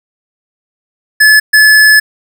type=tone bursts at uneven times; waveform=square; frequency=1721 Hz; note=A6; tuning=39 cents flat; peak=-3 dBFS; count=2; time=1.2-1.4 / 1.53-2 s; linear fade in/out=10 ms; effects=none